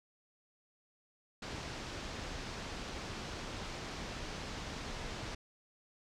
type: low-pass noise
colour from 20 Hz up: pink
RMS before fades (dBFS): -43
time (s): 1.42-5.35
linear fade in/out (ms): 5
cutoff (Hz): 6300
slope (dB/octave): 24
effects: none